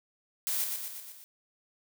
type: noise with echo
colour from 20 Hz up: blue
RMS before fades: -31 dBFS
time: 0.47-0.64 s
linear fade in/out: 0 ms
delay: 120 ms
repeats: 5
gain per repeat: -4 dB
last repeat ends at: 1.24 s
effects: none